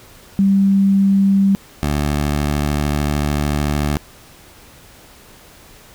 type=tone pair in turn; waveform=sine / 15% pulse; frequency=196 / 73.42 Hz; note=G3 / D2; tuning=0 / 0 cents; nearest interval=octave + perfect fourth; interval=1700 cents; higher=first; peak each=-10 dBFS; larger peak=neither; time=0.39-1.55 / 1.83-3.97 s; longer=second; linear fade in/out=0 ms; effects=pink hiss -44 dBFS RMS until 5.94 s